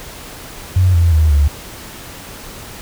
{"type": "tone with pitch steps", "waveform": "sine", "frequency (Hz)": [92, 84.85, 78.26, 72.18], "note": ["F#2", "F2", "D#2", "D2"], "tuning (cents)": [-9, -49, 11, -29], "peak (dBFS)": -8, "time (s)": [0.76, 1.48], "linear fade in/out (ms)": 5, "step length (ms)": 180, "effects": ["pink hiss -33 dBFS RMS until 2.81 s"]}